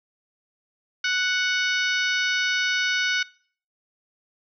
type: harmonic tone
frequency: 740 Hz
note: F#5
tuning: in tune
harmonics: 2 / 3 / 4 / 5 / 6 / 7 / 8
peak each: -24 / -28 / -30 / -32 / -34 / -35 / -36 dBFS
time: 1.04-3.23 s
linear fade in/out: 5 ms
effects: noise-tail reverb RT60 0.5 s tail -23 dB re dry